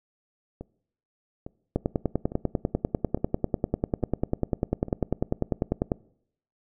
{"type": "two click trains", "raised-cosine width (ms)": 2, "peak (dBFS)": [-23, -10], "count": [6, 43], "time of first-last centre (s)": [[0.61, 4.884], [1.76, 5.918]], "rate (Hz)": [1.17, 10.1], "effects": ["noise-tail reverb RT60 0.7 s tail -23 dB re dry"]}